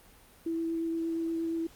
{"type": "tone with vibrato", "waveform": "sine", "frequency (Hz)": 329.5, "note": "E4", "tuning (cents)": -1, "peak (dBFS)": -29, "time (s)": [0.46, 1.67], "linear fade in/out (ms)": 5, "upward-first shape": "triangle", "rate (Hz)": 8.5, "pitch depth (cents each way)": 11, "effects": ["pink hiss -57 dBFS RMS until 1.75 s", "Opus 32 kbps"]}